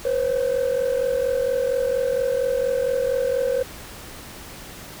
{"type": "tone pair together", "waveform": "sine", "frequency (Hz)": [491.7, 536], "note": ["B4", "C5"], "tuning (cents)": [-8, 42], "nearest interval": "minor second", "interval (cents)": 150, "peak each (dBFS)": -20, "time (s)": [0.05, 3.63], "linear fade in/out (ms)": 5, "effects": ["tanh soft clip ceiling -16 dBFS", "pink hiss -39 dBFS RMS until 5 s"]}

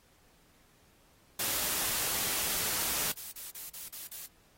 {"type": "noise", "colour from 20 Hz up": "white", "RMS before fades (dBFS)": -32, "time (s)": [1.39, 3.12], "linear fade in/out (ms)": 5}
{"type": "noise bursts", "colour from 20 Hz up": "blue", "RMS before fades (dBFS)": -42, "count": 8, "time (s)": [2.79, 4.263], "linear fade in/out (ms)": 5, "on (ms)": 150, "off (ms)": 39}
{"effects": ["pink hiss -65 dBFS RMS until 4.57 s", "AAC 48 kbps"]}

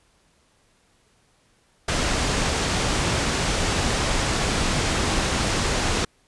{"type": "low-pass noise", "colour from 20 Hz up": "pink", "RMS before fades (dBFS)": -23, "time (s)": [1.88, 6.05], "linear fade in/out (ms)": 5, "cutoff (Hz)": 8400, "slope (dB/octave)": 24, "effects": ["pink hiss -62 dBFS RMS until 6.27 s", "resampled to 24000 Hz"]}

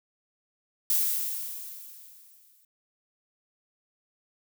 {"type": "noise with exponential decay", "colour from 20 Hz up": "violet", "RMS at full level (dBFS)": -23, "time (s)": [0.9, 2.65], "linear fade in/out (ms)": 2, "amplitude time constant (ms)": 380, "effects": []}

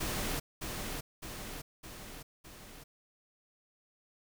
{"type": "noise with echo", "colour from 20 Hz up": "pink", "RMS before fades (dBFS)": -35, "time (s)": [0, 0.4], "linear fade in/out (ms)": 10, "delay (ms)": 610, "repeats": 4, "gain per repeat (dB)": -4, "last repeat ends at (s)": 2.84, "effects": []}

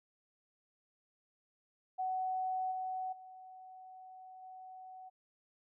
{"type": "tone with level steps", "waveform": "sine", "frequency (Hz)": 748, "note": "F#5", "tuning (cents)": 19, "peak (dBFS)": [-33, -36, -50, -48], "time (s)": [1.98, 5.1], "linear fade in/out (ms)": 20, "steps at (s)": [2.71, 3.12, 4.42], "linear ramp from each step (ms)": 10, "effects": []}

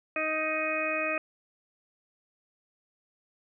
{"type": "harmonic tone", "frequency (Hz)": 312.7, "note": "D#4", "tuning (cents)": 9, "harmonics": [1, 2, 4, 5, 6, 7, 8], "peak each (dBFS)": [-38, -32, -35, -41, -38, -41, -31], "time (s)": [0.16, 1.18], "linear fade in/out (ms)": 2, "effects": []}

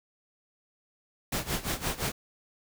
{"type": "noise with tremolo", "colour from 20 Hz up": "pink", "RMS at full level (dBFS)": -29, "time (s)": [1.32, 2.12], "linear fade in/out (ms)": 5, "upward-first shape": "sine", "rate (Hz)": 5.8, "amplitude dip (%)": 85, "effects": []}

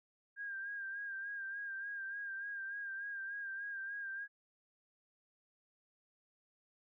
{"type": "tone with vibrato", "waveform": "sine", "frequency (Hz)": 1606, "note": "G6", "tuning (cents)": 41, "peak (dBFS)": -40, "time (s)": [0.36, 4.28], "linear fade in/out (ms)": 50, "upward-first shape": "sine", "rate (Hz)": 3.4, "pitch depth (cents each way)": 44, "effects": []}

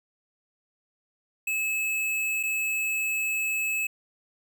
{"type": "tone with dropouts", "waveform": "square", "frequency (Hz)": 2594, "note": "E7", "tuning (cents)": -28, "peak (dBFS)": -26, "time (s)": [1.47, 3.87], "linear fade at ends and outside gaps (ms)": 5, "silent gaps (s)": [2.43, 2.434], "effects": ["11-bit"]}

